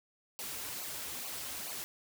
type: noise with flanger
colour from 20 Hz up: white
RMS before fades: -41 dBFS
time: 0.39-1.84 s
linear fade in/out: 0 ms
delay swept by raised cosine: 0.55 to 6.15 ms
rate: 2.3 Hz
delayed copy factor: -0.7
effects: none